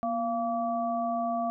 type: tone cluster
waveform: sine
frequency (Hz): 238.6 / 689 / 1153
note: A#3 / F5 / D6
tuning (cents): +41 / -24 / -32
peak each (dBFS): -33 / -28 / -36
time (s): 0.03-1.5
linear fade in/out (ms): 0
effects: none